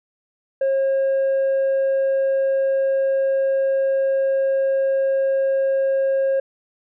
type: tone with tanh clipping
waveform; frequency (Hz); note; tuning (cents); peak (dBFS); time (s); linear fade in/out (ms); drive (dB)
sine; 540; C#5; -45; -17; 0.61-6.4; 5; 2
effects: none